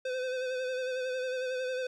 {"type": "tone with vibrato", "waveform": "square", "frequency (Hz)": 511, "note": "C5", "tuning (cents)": -41, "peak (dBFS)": -32, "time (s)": [0.05, 1.87], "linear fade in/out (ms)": 5, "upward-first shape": "sine", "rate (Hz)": 11, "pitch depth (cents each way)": 34, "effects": ["low-pass 5000 Hz 12 dB/octave", "12-bit"]}